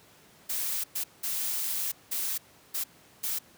blue noise bursts at uneven times, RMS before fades -31 dBFS, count 6, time 0.49-0.84 / 0.95-1.04 / 1.23-1.92 / 2.11-2.38 / 2.74-2.84 / 3.23-3.39 s, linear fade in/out 10 ms, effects pink hiss -57 dBFS RMS until 3.57 s + high-pass 100 Hz 12 dB/octave

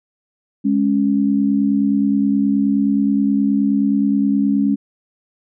sine tone pair together, 207.7 / 277.2 Hz, G#3 / C#4, 0 / 0 cents, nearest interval perfect fourth, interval 500 cents, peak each -16 dBFS, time 0.64-4.76 s, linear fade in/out 20 ms, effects none

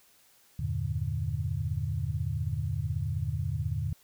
sine chord, E half-diminished seventh, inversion none, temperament equal with one note detuned, 82.07 / 98 / 116.54 / 146.83 Hz, E2 / G2 / Bb2 / D3, -7 / 0 / 0 / 0 cents, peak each -34 dBFS, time 0.59-3.93 s, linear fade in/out 5 ms, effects white hiss -62 dBFS RMS until 4.03 s

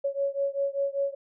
sine beating tone pair, 554.4 / 559.5 Hz, C#5 / C#5, 0 / +16 cents, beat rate 5.1 Hz, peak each -28 / -29 dBFS, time 0.04-1.15 s, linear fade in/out 10 ms, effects none

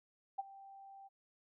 sine tone with ADSR envelope, 784 Hz, G5, in tune, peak -33 dBFS, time 0.38-1.09 s, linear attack 13 ms, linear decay 24 ms, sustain -19 dB, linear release 26 ms, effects none

